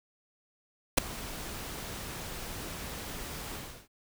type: noise with ADSR envelope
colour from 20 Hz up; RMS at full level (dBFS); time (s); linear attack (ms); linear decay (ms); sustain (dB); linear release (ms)
pink; -19; 0.97-3.88; 13; 4; -21; 340
effects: none